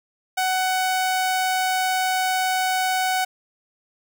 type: tone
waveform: sawtooth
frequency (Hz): 747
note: F#5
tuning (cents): +16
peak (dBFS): -16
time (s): 0.37-3.25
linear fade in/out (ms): 10
effects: none